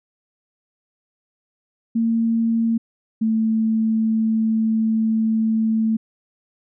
sine tone pair in turn, 228.1 / 221.7 Hz, A#3 / A3, -37 / +13 cents, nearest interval unison, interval 50 cents, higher first, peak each -16 dBFS, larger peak neither, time 1.95-2.78 / 3.21-5.97 s, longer second, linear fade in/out 10 ms, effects none

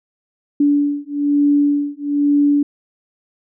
sine beating tone pair, 288 / 289.1 Hz, D4 / D4, -34 / -27 cents, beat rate 1.1 Hz, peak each -16 dBFS, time 0.6-2.63 s, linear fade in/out 5 ms, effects none

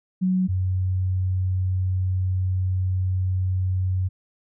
sine tone pair in turn, 185.3 / 92.88 Hz, F#3 / F#2, +3 / +7 cents, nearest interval octave, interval 1196 cents, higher first, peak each -18 / -20 dBFS, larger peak first, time 0.21-0.48 / 0.48-4.09 s, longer second, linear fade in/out 20 ms, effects none

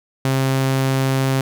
sawtooth tone, 133.5 Hz, C3, 35 cents sharp, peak -12 dBFS, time 0.25-1.41 s, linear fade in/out 2 ms, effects none

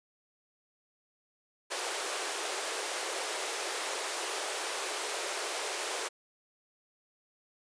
pink high-pass noise, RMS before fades -35 dBFS, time 1.7-6.09 s, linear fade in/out 20 ms, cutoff 370 Hz, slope 48 dB/octave, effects resampled to 22050 Hz

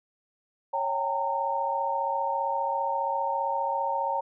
sine tone cluster, 553 / 779 / 814 / 917 Hz, C#5 / G5 / G#5 / A#5, -4 / -11 / -35 / -29 cents, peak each -32 / -34 / -36 / -27 dBFS, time 0.73-4.21 s, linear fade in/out 10 ms, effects none

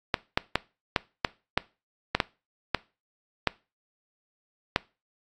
clicks, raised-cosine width 0.3 ms, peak -5 dBFS, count 11, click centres 0.142 / 0.375 / 0.556 / 0.962 / 1.248 / 1.576 / 2.15 / 2.202 / 2.747 / 3.473 / 4.761 s, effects noise-tail reverb RT60 0.3 s tail -21 dB re dry + AAC 48 kbps

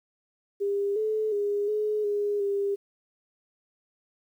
sine tone with pitch steps, 401.7 / 432.9 / 408.6 / 424.3 / 411 / 400.4 Hz, G4 / A4 / G#4 / G#4 / G#4 / G4, +42 / -28 / -28 / +37 / -18 / +37 cents, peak -24 dBFS, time 0.6-2.76 s, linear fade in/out 20 ms, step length 360 ms, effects 10-bit

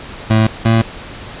25% pulse tone pair in turn, 110 / 113.29 Hz, A2 / A#2, 0 / -49 cents, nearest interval minor second, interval 51 cents, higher second, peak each -5 dBFS, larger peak neither, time 0.3-0.47 / 0.65-0.82 s, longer neither, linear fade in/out 5 ms, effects pink hiss -31 dBFS RMS until 1.4 s + resampled to 8000 Hz

